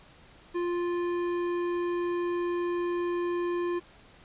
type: tone with tanh clipping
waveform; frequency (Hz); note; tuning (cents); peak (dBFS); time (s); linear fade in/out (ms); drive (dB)
sine; 349.4; F4; +1; -29; 0.54-3.8; 20; 14
effects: pink hiss -55 dBFS RMS until 4.24 s + resampled to 8000 Hz